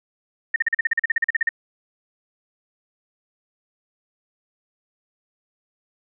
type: tone bursts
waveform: sine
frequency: 1834 Hz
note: A#6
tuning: 29 cents flat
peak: -15 dBFS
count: 16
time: 0.54-1.491 s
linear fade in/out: 5 ms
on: 21 ms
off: 41 ms
effects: none